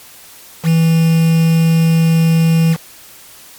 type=tone with quantisation; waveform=triangle; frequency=163.6 Hz; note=E3; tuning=13 cents flat; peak=-6 dBFS; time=0.63-2.77 s; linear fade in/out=50 ms; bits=4; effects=white hiss -39 dBFS RMS until 3.58 s + MP3 96 kbps